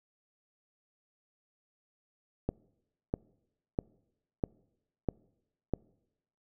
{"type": "click train", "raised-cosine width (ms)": 2, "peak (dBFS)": -16, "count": 6, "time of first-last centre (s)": [2.49, 5.737], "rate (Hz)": 1.54, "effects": ["noise-tail reverb RT60 0.9 s tail -25 dB re dry"]}